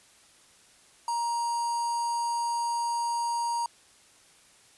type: tone with notch filter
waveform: square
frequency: 940 Hz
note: A#5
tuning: 14 cents sharp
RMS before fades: -29 dBFS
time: 1.08-3.66 s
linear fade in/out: 2 ms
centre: 2700 Hz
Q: 1.2
effects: white hiss -58 dBFS RMS until 4.77 s + resampled to 24000 Hz